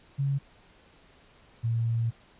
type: tone pair in turn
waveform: sine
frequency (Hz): 138.59 / 115.14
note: C#3 / A#2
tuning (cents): 0 / -21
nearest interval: minor third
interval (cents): 321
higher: first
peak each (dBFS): -24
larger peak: neither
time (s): 0.18-0.39 / 1.63-2.11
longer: second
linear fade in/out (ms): 20
effects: pink hiss -58 dBFS RMS until 2.39 s + resampled to 8000 Hz